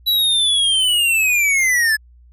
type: linear sweep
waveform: square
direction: down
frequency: 3951 to 1700 Hz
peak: -14 dBFS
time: 0.06-1.97 s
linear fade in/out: 20 ms
effects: added 60 Hz sine -44 dBFS peak until 2.32 s + resampled to 32000 Hz

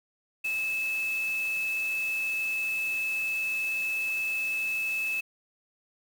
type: tone in noise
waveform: sine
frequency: 2608 Hz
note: E7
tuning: 19 cents flat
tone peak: -27 dBFS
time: 0.44-5.21 s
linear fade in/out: 10 ms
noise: white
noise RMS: -44 dBFS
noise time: 0.44-5.21 s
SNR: +14 dB
effects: none

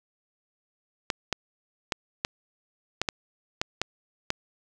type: clicks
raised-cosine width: 0.2 ms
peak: -8 dBFS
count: 9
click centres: 1.102 / 1.327 / 1.922 / 2.249 / 3.016 / 3.088 / 3.615 / 3.816 / 4.304 s
effects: none

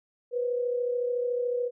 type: tone pair together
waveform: sine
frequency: 486.4 / 520.2 Hz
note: B4 / C5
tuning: -26 / -10 cents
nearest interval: minor second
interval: 116 cents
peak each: -26 / -35 dBFS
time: 0.31-1.71 s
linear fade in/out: 50 ms
effects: none

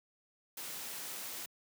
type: noise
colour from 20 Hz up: white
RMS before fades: -43 dBFS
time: 0.57-1.46 s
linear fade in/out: 5 ms
effects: high-pass 150 Hz 12 dB/octave

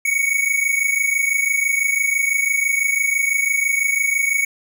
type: tone pair together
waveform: square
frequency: 2217 / 2243 Hz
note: C#7 / C#7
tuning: 0 / +20 cents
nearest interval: unison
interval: 20 cents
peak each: -20 dBFS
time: 0.05-4.45 s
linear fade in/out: 5 ms
effects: none

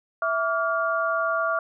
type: tone cluster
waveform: sine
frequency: 657 / 1153 / 1404 Hz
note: E5 / D6 / F6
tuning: -6 / -32 / +9 cents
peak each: -26 dBFS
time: 0.22-1.59 s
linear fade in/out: 2 ms
effects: none

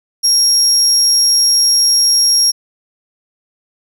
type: tone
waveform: 35% pulse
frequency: 5588 Hz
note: F8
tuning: in tune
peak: -6 dBFS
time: 0.23-2.52 s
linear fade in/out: 20 ms
effects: none

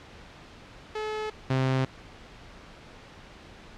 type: tone pair in turn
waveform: sawtooth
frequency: 430 / 131.43 Hz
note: A4 / C3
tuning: -40 / +8 cents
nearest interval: octave + major sixth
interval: 2052 cents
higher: first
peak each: -26 / -19 dBFS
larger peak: second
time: 0.95-1.3 / 1.5-1.85 s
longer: neither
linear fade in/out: 5 ms
effects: pink hiss -48 dBFS RMS until 3.77 s + low-pass 4000 Hz 12 dB/octave

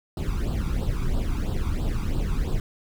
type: noise with flanger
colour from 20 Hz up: brown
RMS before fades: -25 dBFS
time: 0.17-2.6 s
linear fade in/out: 2 ms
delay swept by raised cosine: 0.23 to 0.86 ms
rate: 3 Hz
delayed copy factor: +0.8
effects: none

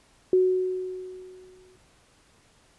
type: tone with exponential decay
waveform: sine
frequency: 370 Hz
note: F#4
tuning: in tune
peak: -15 dBFS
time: 0.33-1.76 s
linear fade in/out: 2 ms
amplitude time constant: 310 ms
effects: pink hiss -60 dBFS RMS until 2.78 s + resampled to 24000 Hz

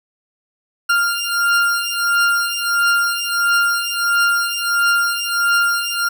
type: beating tone pair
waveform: 40% pulse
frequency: 1396.9 / 1398.4 Hz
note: F6 / F6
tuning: 0 / +2 cents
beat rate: 1.5 Hz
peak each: -17 dBFS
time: 0.89-6.09 s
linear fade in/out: 10 ms
effects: none

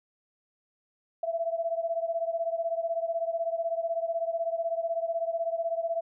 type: beating tone pair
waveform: sine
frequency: 662 / 678 Hz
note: E5 / E5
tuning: +7 / +49 cents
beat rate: 16 Hz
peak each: -29 / -32 dBFS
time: 1.23-6.01 s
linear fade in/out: 5 ms
effects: none

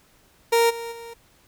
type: tone with level steps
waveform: 30% pulse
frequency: 464.8 Hz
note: A#4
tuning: 5 cents flat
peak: -13 / -28 / -34 dBFS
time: 0.52-1.14 s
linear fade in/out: 10 ms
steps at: 0.69 / 0.91 s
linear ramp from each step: 20 ms
effects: pink hiss -58 dBFS RMS until 1.47 s

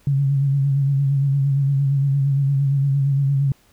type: tone with vibrato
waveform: sine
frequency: 138.59 Hz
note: C#3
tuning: in tune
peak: -15 dBFS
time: 0.07-3.52 s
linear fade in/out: 2 ms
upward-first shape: sine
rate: 8.7 Hz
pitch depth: 41 cents each way
effects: pink hiss -57 dBFS RMS until 3.72 s

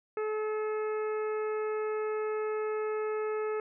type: harmonic tone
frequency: 430 Hz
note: A4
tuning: 40 cents flat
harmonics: 1 / 2 / 3 / 4 / 5 / 6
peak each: -30 / -44 / -40 / -48 / -49 / -52 dBFS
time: 0.17-3.6 s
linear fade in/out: 2 ms
effects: none

